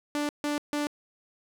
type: tone bursts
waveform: sawtooth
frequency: 293.7 Hz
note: D4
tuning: in tune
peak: -23 dBFS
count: 3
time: 0.15-0.87 s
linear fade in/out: 0 ms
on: 140 ms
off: 150 ms
effects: low-pass 11000 Hz 12 dB/octave + 9-bit

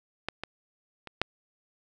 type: clicks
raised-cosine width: 0.3 ms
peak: -14 / -18 / -25 / -8 dBFS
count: 4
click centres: 0.286 / 0.436 / 1.073 / 1.216 s
effects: none

